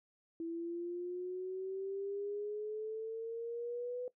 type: exponential sweep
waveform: sine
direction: up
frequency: 329.6 to 499.1 Hz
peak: -37 dBFS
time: 0.4-4.08 s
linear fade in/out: 2 ms
effects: noise-tail reverb RT60 0.1 s tail -18 dB re dry